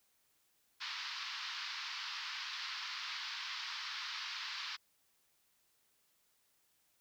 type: band-pass noise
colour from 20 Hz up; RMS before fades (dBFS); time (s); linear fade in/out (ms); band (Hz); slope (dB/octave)
white; -43; 0.8-4.77; 20; 970 to 5100; 48
effects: white hiss -75 dBFS RMS until 7 s